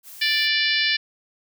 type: noise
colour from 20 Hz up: blue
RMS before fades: -41 dBFS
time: 0.03-0.49 s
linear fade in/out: 50 ms
type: harmonic tone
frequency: 587.3 Hz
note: D5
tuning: in tune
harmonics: 3 / 4 / 5 / 6 / 7 / 8 / 9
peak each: -24 / -25 / -26 / -27 / -27 / -28 / -29 dBFS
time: 0.21-0.97 s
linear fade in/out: 10 ms
effects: none